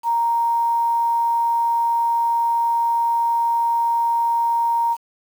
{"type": "tone with quantisation", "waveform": "sine", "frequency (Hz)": 932.3, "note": "A#5", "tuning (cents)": 0, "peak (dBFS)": -16, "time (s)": [0.03, 4.97], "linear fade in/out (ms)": 50, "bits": 7, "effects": []}